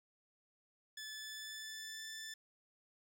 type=tone with pitch glide; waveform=15% pulse; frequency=1732 to 1762.3 Hz; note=A6 to A6; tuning=-28 to +2 cents; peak=-39 dBFS; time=0.97-2.34 s; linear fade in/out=5 ms; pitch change=+30 cents; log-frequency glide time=1.11-2.03 s; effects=none